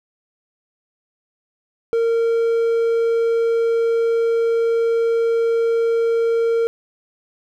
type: tone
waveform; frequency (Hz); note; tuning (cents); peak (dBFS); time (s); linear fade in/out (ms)
triangle; 460.3; A#4; -22; -13; 1.93-6.67; 0
effects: none